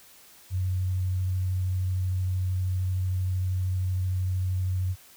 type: tone with vibrato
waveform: sine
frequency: 92.5 Hz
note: F#2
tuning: in tune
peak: -24 dBFS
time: 0.5-4.96 s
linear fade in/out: 50 ms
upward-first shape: sine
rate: 13 Hz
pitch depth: 12 cents each way
effects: white hiss -53 dBFS RMS until 5.16 s